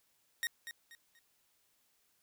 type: tone with echo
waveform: sawtooth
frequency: 1864.7 Hz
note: A#6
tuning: in tune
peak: -29 dBFS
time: 0.43-0.47 s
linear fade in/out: 0 ms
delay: 240 ms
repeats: 3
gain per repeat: -10 dB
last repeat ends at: 1.19 s
effects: white hiss -74 dBFS RMS until 2.22 s